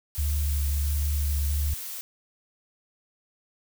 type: noise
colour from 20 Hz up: blue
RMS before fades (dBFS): -36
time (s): 0.15-2.01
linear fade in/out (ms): 0
type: tone with vibrato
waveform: sine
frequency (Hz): 72.4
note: D2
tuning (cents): -24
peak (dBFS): -23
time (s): 0.18-1.74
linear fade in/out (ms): 5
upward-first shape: sine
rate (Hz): 1.5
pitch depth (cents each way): 23
effects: none